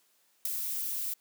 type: noise with ADSR envelope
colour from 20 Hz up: violet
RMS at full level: -26 dBFS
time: 0.45-1.14 s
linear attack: 6 ms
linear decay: 4 ms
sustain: -8 dB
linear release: 7 ms
effects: white hiss -69 dBFS RMS until 1.2 s + high-pass 200 Hz 12 dB/octave